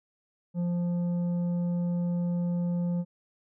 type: tone with tanh clipping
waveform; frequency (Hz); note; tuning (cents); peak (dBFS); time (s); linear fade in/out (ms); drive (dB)
sine; 174.61; F3; 0; -27; 0.54-3.05; 50; 7
effects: none